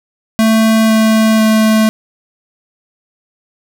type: tone with pitch steps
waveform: square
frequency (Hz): 221.7 / 220.2 / 218.6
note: A3 / A3 / A3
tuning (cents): +13 / +2 / -11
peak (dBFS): -8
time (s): 0.39-1.89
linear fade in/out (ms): 0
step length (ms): 500
effects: none